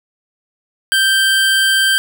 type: tone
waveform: 25% pulse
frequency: 1568 Hz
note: G6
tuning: in tune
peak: -7 dBFS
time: 0.92-1.98 s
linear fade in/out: 0 ms
effects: none